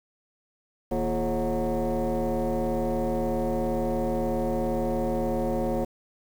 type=tone with frequency modulation; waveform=sine; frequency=154 Hz; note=D#3; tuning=17 cents flat; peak=-22 dBFS; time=0.91-5.85 s; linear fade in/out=10 ms; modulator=193 Hz; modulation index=2.9; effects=tanh soft clip ceiling -21 dBFS + 8-bit